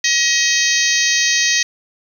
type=harmonic tone with a mistuned harmonic; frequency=634 Hz; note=D#5; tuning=32 cents sharp; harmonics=3 / 4 / 5 / 6 / 7 / 8 / 9 / 10; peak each=-18 / -22 / -24 / -23 / -22 / -24 / -22 / -20 dBFS; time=0.04-1.63 s; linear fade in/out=5 ms; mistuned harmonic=8; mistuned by=-19 cents; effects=7-bit